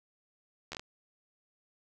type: slowing click train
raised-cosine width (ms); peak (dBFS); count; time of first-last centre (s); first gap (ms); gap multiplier
0.2; -22; 5; 0.72-0.795; 12; 1.31
effects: none